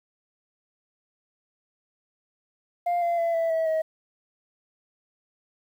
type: tone with pitch steps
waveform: sine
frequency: 700 / 686.8 / 673.8 / 661.1 / 648.6 / 636.4 Hz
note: F5 / F5 / E5 / E5 / E5 / D#5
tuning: +4 / -29 / +38 / +5 / -28 / +39 cents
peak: -19 dBFS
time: 2.86-3.82 s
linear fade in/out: 10 ms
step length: 160 ms
effects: tanh soft clip ceiling -21 dBFS + 9-bit